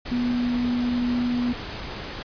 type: tone in noise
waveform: sine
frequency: 244.1 Hz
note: B3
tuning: 20 cents flat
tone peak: -21 dBFS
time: 0.11-1.53 s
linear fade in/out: 10 ms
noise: pink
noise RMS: -34 dBFS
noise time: 0.05-2.23 s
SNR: +10 dB
effects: resampled to 11025 Hz